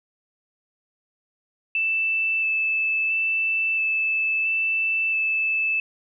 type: tone with vibrato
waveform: sine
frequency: 2637 Hz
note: E7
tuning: in tune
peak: -20 dBFS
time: 1.75-5.8 s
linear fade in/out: 2 ms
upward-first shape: square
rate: 0.74 Hz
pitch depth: 8 cents each way
effects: none